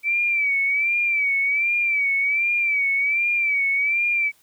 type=tone with vibrato; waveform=sine; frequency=2307 Hz; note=D7; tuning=31 cents flat; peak=-18 dBFS; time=0.03-4.32 s; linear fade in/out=50 ms; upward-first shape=sine; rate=1.3 Hz; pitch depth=77 cents each way; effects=white hiss -59 dBFS RMS until 4.42 s